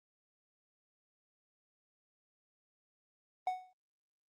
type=tone with exponential decay; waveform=triangle; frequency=740 Hz; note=F#5; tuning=in tune; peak=-26 dBFS; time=3.47-3.73 s; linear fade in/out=2 ms; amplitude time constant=56 ms; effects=Opus 32 kbps